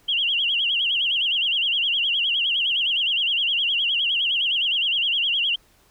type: tone with vibrato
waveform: sine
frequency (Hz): 3019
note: F#7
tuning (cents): +34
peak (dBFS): -19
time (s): 0.08-5.56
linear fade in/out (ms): 10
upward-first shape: sine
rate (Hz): 9.7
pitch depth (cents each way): 170
effects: pink hiss -58 dBFS RMS until 5.9 s